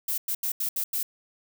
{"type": "noise bursts at uneven times", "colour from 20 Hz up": "violet", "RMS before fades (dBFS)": -28, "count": 6, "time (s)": [[0.08, 0.18], [0.28, 0.35], [0.43, 0.52], [0.6, 0.69], [0.76, 0.84], [0.93, 1.03]], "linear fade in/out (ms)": 5, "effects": []}